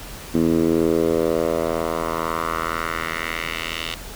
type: tone with band-pass filter sweep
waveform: 10% pulse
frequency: 82 Hz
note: E2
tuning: 9 cents flat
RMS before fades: -22 dBFS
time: 0.34-3.95 s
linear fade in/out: 10 ms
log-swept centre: 270 to 3200 Hz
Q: 2.1
effects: added 41 Hz sine -38 dBFS peak until 4.15 s + pink hiss -37 dBFS RMS until 4.15 s